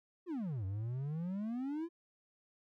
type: exponential two-way sweep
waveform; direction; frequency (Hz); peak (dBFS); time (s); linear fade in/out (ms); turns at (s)
triangle; down then up; 381.8 to 92.5 to 347.1; -34; 0.26-1.89; 50; 0.65
effects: none